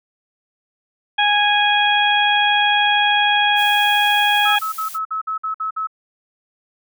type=harmonic tone; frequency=827 Hz; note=G#5; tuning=8 cents flat; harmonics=1 / 2 / 3 / 4; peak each=-17 / -19 / -21 / -19 dBFS; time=1.18-4.59 s; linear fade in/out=10 ms
type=noise; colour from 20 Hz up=blue; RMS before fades=-34 dBFS; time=3.55-4.99 s; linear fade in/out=50 ms
type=tone bursts; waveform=sine; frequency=1294 Hz; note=E6; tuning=32 cents flat; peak=-20 dBFS; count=9; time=4.45-5.872 s; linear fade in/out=10 ms; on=110 ms; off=54 ms
effects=none